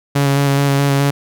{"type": "tone with vibrato", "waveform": "sawtooth", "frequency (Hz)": 140, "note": "C#3", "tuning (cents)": 18, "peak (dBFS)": -8, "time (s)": [0.15, 1.11], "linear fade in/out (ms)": 10, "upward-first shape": "square", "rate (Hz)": 4.7, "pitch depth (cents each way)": 14, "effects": []}